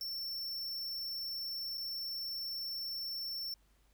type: tone with dropouts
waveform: square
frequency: 5410 Hz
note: E8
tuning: 44 cents sharp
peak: -38 dBFS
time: 0.01-3.54 s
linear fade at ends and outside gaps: 1 ms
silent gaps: 1.774-1.779 s
effects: added 50 Hz sine -67 dBFS peak until 3.93 s + pink hiss -73 dBFS RMS until 3.93 s